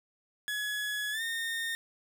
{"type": "tone with pitch glide", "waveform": "30% pulse", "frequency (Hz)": [1690, 1832.3], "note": ["G#6", "A#6"], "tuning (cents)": [30, -30], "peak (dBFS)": -29, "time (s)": [0.48, 1.75], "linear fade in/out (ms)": 0, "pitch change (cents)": 140, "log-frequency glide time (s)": [1.11, 1.22], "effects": ["11-bit"]}